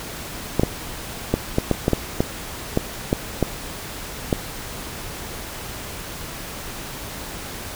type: clicks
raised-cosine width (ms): 2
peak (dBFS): -3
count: 12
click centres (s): 0.596 / 0.634 / 1.34 / 1.584 / 1.713 / 1.881 / 1.933 / 2.205 / 2.774 / 3.129 / 3.427 / 4.328
effects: pink hiss -33 dBFS RMS until 7.75 s